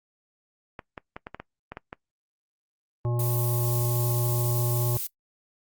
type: clicks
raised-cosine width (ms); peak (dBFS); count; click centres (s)
0.5; -21; 9; 0.792 / 0.978 / 1.165 / 1.269 / 1.346 / 1.4 / 1.72 / 1.771 / 1.929
type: harmonic tone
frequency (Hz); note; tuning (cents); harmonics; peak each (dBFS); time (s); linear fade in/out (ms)
120; B2; -49; 1 / 3 / 5 / 7 / 9; -24 / -34 / -38 / -41 / -43; 3.05-4.97; 0
type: noise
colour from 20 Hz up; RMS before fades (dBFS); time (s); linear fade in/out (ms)
violet; -31; 3.19-5.07; 5
effects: noise-tail reverb RT60 0.1 s tail -21 dB re dry + Opus 48 kbps